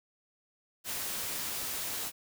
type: noise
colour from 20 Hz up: white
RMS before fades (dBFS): -36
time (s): 0.84-2.12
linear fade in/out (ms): 50
effects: none